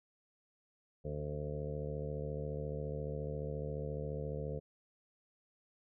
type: harmonic tone with a mistuned harmonic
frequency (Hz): 74.4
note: D2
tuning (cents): +23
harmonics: 1 / 2 / 3 / 4 / 5 / 6 / 7 / 8 / 9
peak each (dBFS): -44 / -41 / -50 / -53 / -52 / -44 / -44 / -56 / -55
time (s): 1.04-4.6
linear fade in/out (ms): 20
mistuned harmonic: 5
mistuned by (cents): +39
effects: none